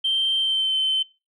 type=tone with pitch glide; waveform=sine; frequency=3136 to 3077 Hz; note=G7 to G7; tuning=0 to -33 cents; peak=-18 dBFS; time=0.04-1.03 s; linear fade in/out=10 ms; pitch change=-33 cents; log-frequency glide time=0.38-0.75 s; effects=noise-tail reverb RT60 0.3 s tail -22 dB re dry + tanh soft clip ceiling -15 dBFS